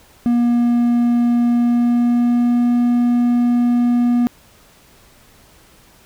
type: tone with pitch glide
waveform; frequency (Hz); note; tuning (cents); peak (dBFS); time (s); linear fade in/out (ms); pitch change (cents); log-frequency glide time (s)
triangle; 238.9 to 241.4; A#3 to B3; +43 to -39; -10; 0.26-4.27; 0; +18; 1.54-2.74
effects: pink hiss -49 dBFS RMS until 6.05 s